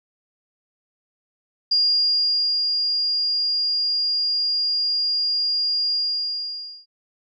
sine tone with ADSR envelope, 4826 Hz, D8, 46 cents sharp, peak -15 dBFS, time 1.71-6.86 s, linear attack 9 ms, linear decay 900 ms, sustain -4 dB, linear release 920 ms, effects none

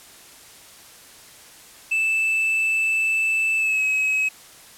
triangle tone with pitch glide, 2637 to 2557 Hz, E7 to D#7, 0 to +47 cents, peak -17 dBFS, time 1.91-4.29 s, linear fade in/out 10 ms, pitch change -53 cents, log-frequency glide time 3.57-3.83 s, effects white hiss -46 dBFS RMS until 4.77 s + low-pass 12000 Hz 12 dB/octave

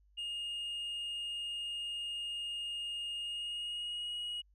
sine tone with pitch glide, 2843 to 2896 Hz, F7 to F#7, +30 to -38 cents, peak -34 dBFS, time 0.17-4.42 s, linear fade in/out 20 ms, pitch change +32 cents, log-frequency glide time 3.17-4.17 s, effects tanh soft clip ceiling -36 dBFS + added 50 Hz sine -64 dBFS peak until 4.54 s

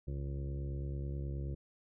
harmonic tone with a mistuned harmonic, 69.3 Hz, C#2, in tune, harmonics 1 / 2 / 3 / 4 / 5 / 6 / 7 / 8, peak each -38 / -40 / -52 / -54 / -49 / -59 / -56 / -58 dBFS, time 0.07-1.55 s, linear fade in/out 10 ms, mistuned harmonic 1, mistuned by -23 cents, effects none

